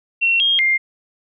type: tone with pitch steps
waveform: sine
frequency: 2723 / 3239 / 2110 Hz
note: F7 / G#7 / C7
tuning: -44 / -44 / +14 cents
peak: -13 dBFS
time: 0.21-0.78 s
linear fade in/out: 20 ms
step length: 190 ms
effects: none